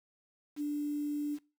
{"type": "tone with quantisation", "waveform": "sine", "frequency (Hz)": 293.7, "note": "D4", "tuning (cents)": 0, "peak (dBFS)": -31, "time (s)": [0.56, 1.39], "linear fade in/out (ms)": 50, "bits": 9, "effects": ["noise-tail reverb RT60 0.3 s tail -22 dB re dry"]}